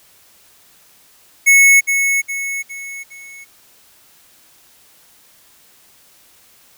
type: tone with echo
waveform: square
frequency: 2200 Hz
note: C#7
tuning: 14 cents flat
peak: -7 dBFS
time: 1.46-1.81 s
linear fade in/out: 20 ms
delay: 410 ms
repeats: 4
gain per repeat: -7 dB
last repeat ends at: 3.45 s
effects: white hiss -50 dBFS RMS until 6.77 s